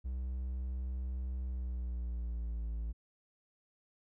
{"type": "tone with pitch glide", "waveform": "triangle", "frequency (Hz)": [63.5, 56.25], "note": ["B1", "A1"], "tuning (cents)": [49, 39], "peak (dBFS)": -33, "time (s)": [0.04, 2.93], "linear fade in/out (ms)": 20, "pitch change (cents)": -210, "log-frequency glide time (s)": [1.43, 2.66], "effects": []}